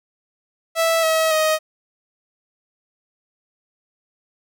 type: tone with pitch steps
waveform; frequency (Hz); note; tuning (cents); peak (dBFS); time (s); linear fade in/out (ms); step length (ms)
sawtooth; 657 / 641.6 / 626.6; E5 / E5 / D#5; -6 / -47 / +12; -12; 0.75-1.59; 50; 280
effects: none